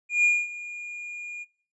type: tone with ADSR envelope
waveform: triangle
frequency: 2427 Hz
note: D#7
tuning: 44 cents flat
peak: -15 dBFS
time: 0.09-1.45 s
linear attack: 150 ms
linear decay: 230 ms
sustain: -18 dB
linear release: 29 ms
effects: noise-tail reverb RT60 0.4 s tail -18 dB re dry + resampled to 22050 Hz